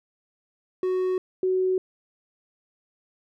triangle / sine tone pair in turn, 370 / 372.6 Hz, F#4 / F#4, 0 / +12 cents, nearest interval unison, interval 12 cents, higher second, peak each -20 dBFS, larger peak neither, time 0.83-1.18 / 1.43-1.78 s, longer neither, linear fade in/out 2 ms, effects none

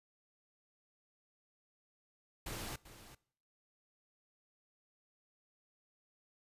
pink noise with echo, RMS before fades -43 dBFS, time 2.46-2.76 s, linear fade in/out 5 ms, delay 390 ms, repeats 1, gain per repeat -13 dB, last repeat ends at 3.15 s, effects noise-tail reverb RT60 0.6 s tail -22 dB re dry + resampled to 32000 Hz

